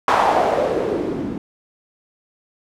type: noise with low-pass filter sweep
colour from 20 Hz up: blue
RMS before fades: -19 dBFS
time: 0.08-1.38 s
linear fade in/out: 2 ms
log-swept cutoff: 970 to 250 Hz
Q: 3.1
effects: none